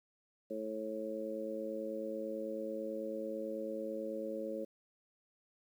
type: harmonic tone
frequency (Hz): 109.1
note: A2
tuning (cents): -14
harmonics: 2 / 3 / 4 / 5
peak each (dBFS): -45 / -44 / -44 / -40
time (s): 0.5-4.65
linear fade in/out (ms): 10
effects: 11-bit